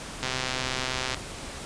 click train, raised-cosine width 0.2 ms, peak -11 dBFS, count 119, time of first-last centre 0.23-1.145 s, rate 129 Hz, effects pink hiss -38 dBFS RMS until 1.65 s + resampled to 22050 Hz

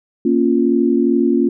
sine chord, Bb minor, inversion none, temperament equal with one note detuned, 234.6 / 277.2 / 349.2 Hz, Bb3 / Db4 / F4, +11 / 0 / 0 cents, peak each -16 dBFS, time 0.25-1.49 s, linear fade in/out 5 ms, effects none

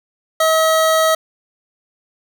25% pulse tone, 640 Hz, D#5, 49 cents sharp, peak -8 dBFS, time 0.4-1.15 s, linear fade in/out 5 ms, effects none

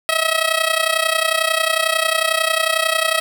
10% pulse tone with amplitude modulation, 644 Hz, E5, 41 cents flat, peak -4 dBFS, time 0.09-3.2 s, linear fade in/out 0 ms, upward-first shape sine, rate 31.1 Hz, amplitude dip 80%, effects none

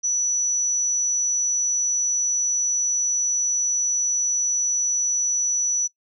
sine tone, 5920 Hz, F#8, in tune, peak -19 dBFS, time 0.03-5.88 s, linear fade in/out 20 ms, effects noise-tail reverb RT60 0.1 s tail -20 dB re dry

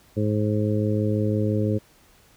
harmonic tone, 105.9 Hz, G#2, 34 cents sharp, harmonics 1 / 2 / 3 / 4 / 5, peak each -23 / -26 / -28 / -29 / -30 dBFS, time 0.16-1.79 s, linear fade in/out 20 ms, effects pink hiss -56 dBFS RMS until 2.36 s

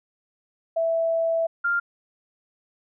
sine tone pair in turn, 659.3 / 1397 Hz, E5 / F6, 0 / 0 cents, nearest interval octave + minor second, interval 1300 cents, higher second, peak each -20 dBFS, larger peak neither, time 0.76-1.47 / 1.64-1.8 s, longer first, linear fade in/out 10 ms, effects none

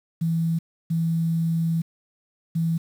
sine tone bursts at uneven times, 164.81 Hz, E3, in tune, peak -20 dBFS, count 3, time 0.21-0.59 / 0.9-1.82 / 2.55-2.78 s, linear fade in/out 10 ms, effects 8-bit

